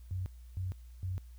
sine tone bursts, 92.5 Hz, F#2, in tune, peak -33 dBFS, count 3, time 0.11-1.18 s, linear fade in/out 0 ms, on 150 ms, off 310 ms, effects added 60 Hz sine -48 dBFS peak until 1.38 s + white hiss -69 dBFS RMS until 1.38 s

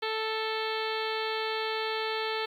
harmonic tone with a mistuned harmonic, 440 Hz, A4, in tune, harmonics 1 / 2 / 3 / 4 / 5 / 6 / 7 / 8 / 9 / 10, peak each -33 / -36 / -38 / -39 / -40 / -41 / -41 / -42 / -43 / -43 dBFS, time 0.02-2.46 s, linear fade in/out 10 ms, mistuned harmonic 7, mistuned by +38 cents, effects 10-bit

